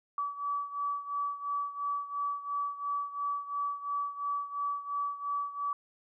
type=beating tone pair; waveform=sine; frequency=1146 / 1148.9 Hz; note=D6 / D6; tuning=-43 / -38 cents; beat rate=2.9 Hz; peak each=-33 / -37 dBFS; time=0.18-5.73 s; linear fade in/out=2 ms; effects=none